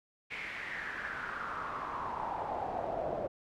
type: noise with band-pass filter sweep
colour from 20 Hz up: brown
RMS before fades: -38 dBFS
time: 0.3-3.28 s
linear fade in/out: 20 ms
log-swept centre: 2300 to 580 Hz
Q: 5.2
effects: none